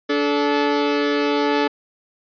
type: tone pair together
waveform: sawtooth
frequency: 289.4 / 433.6 Hz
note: D4 / A4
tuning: -25 / -25 cents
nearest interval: perfect fifth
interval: 700 cents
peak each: -16 dBFS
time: 0.09-1.68 s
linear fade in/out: 10 ms
effects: resampled to 11025 Hz

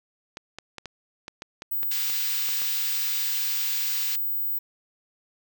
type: clicks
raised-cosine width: 0.2 ms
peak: -19 dBFS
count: 11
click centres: 0.371 / 0.586 / 0.783 / 0.857 / 1.281 / 1.421 / 1.621 / 1.831 / 2.099 / 2.489 / 2.618 s
type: tone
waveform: sine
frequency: 16000 Hz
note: B9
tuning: 21 cents sharp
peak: -24 dBFS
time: 1.71-4.59 s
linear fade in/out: 10 ms
type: band-pass noise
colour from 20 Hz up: pink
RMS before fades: -34 dBFS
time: 1.91-4.16 s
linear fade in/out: 5 ms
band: 3100 to 8800 Hz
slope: 12 dB/octave
effects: none

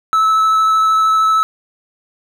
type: tone with vibrato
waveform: triangle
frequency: 1304 Hz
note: E6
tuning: 19 cents flat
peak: -8 dBFS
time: 0.13-1.43 s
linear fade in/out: 0 ms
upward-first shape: sine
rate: 13 Hz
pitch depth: 10 cents each way
effects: none

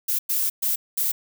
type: noise bursts at uneven times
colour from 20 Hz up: violet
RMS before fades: -23 dBFS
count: 4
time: 0.08-0.19 / 0.29-0.5 / 0.62-0.76 / 0.97-1.12 s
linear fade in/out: 10 ms
effects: none

